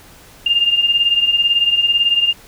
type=beating tone pair; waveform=sine; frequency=2794 / 2812 Hz; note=F7 / F7; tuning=0 / +11 cents; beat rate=18 Hz; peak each=-18 / -13 dBFS; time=0.46-2.33 s; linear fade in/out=5 ms; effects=pink hiss -43 dBFS RMS until 2.47 s